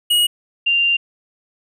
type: tone pair in turn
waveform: square / sine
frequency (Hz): 2893 / 2785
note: F#7 / F7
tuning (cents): -40 / -5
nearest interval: minor second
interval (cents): 65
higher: first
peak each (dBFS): -13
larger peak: neither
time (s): 0.1-0.27 / 0.66-0.97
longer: second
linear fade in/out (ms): 10
effects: none